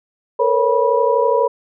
sine tone cluster, 448.1 / 480.3 / 552 / 976 Hz, A4 / B4 / C#5 / B5, +32 / -48 / -7 / -21 cents, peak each -18 dBFS, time 0.39-1.48 s, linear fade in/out 10 ms, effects none

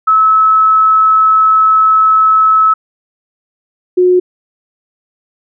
sine tone pair in turn, 1297 / 362.7 Hz, E6 / F#4, -28 / -34 cents, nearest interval octave + minor seventh, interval 2206 cents, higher first, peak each -5 dBFS, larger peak neither, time 0.07-2.74 / 3.97-4.2 s, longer first, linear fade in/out 10 ms, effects none

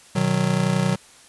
square chord, B major, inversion none, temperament just, 123.47 / 154.34 / 185.21 Hz, B2 / D#3 / F#3, 0 / -14 / +2 cents, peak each -26 / -24 / -22 dBFS, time 0.15-0.96 s, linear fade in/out 10 ms, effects white hiss -49 dBFS RMS until 1.28 s + resampled to 24000 Hz

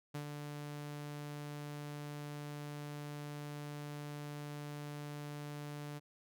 sawtooth tone with ADSR envelope, 146.83 Hz, D3, in tune, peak -35 dBFS, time 0.14-6 s, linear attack 11 ms, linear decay 91 ms, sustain -4 dB, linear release 27 ms, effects none

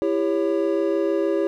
triangle chord, C# diminished, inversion first, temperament just, 332.6 / 399.1 / 554.4 Hz, E4 / G4 / C#5, +16 / +31 / 0 cents, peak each -21 / -21 / -23 dBFS, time 0.02-1.47 s, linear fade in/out 0 ms, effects none

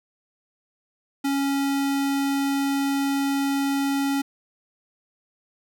square tone, 277.2 Hz, C#4, in tune, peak -22 dBFS, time 1.24-4.22 s, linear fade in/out 10 ms, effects 10-bit

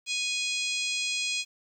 harmonic tone, 830 Hz, G#5, 1 cent flat, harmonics 3 / 4 / 5 / 6 / 7 / 8 / 9 / 10, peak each -31 / -34 / -35 / -38 / -43 / -39 / -39 / -43 dBFS, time 0.06-1.45 s, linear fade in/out 50 ms, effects 10-bit

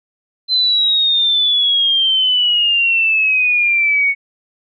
sine exponential sweep, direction down, 4083 to 2215 Hz, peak -11 dBFS, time 0.48-4.15 s, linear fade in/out 50 ms, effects none

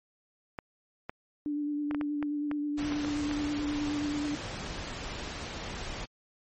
clicks, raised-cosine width 0.5 ms, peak -21 dBFS, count 10, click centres 0.588 / 1.095 / 1.911 / 1.947 / 2.012 / 2.227 / 2.514 / 2.922 / 3.048 / 3.313 s
sine tone with vibrato, 293.7 Hz, D4, in tune, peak -29 dBFS, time 1.46-4.35 s, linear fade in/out 0 ms, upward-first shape sine, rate 9.4 Hz, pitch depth 21 cents each way
pink noise, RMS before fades -38 dBFS, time 2.77-6.06 s, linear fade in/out 20 ms
effects low-pass 7000 Hz 12 dB/octave + MP3 32 kbps

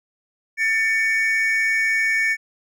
triangle tone pair together, 1783 / 2246 Hz, A6 / C#7, +22 / +22 cents, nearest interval major third, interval 400 cents, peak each -18 dBFS, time 0.57-2.37 s, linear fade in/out 50 ms, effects tanh soft clip ceiling -8 dBFS

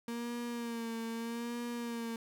35% pulse tone with vibrato, 233.1 Hz, A#3, in tune, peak -35 dBFS, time 0.08-2.16 s, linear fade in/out 2 ms, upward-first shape sine, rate 0.8 Hz, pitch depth 42 cents each way, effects none

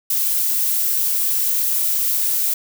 violet noise with high-pass filter sweep, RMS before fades -19 dBFS, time 0.1-2.54 s, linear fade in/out 5 ms, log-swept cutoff 290 to 570 Hz, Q 6, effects none

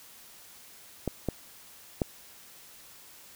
clicks, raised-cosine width 2 ms, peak -15 / -14 / -12 dBFS, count 3, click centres 1.077 / 1.287 / 2.018 s, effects white hiss -52 dBFS RMS until 3.35 s

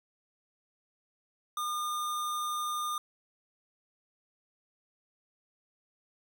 square tone, 1212 Hz, D#6, 46 cents flat, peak -32 dBFS, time 1.57-2.98 s, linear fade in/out 2 ms, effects none

